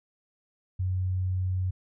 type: tone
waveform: sine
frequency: 92.5 Hz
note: F#2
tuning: in tune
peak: -25 dBFS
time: 0.79-1.71 s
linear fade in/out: 10 ms
effects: none